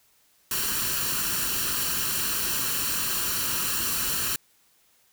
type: noise with comb filter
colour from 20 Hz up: white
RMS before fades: -27 dBFS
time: 0.51-4.36 s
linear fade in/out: 2 ms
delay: 0.7 ms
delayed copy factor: +0.65
effects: white hiss -63 dBFS RMS until 5.12 s